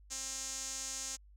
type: tone with band-pass filter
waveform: sawtooth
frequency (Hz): 265.4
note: C4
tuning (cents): +25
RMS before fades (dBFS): -41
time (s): 0.1-1.17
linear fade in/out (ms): 20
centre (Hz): 6800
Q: 4.1
effects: added 50 Hz sine -56 dBFS peak until 1.36 s